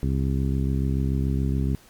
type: harmonic tone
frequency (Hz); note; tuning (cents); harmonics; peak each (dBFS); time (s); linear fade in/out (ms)
67; C2; +42; 1 / 2 / 3 / 4 / 5 / 6; -24 / -25 / -29 / -31 / -38 / -38; 0.03-1.75; 0
effects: pink hiss -53 dBFS RMS until 1.89 s + MP3 96 kbps